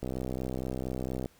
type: click train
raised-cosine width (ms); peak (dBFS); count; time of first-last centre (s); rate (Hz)
2; -21; 80; 0.03-1.259; 64.3
effects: pink hiss -62 dBFS RMS until 1.39 s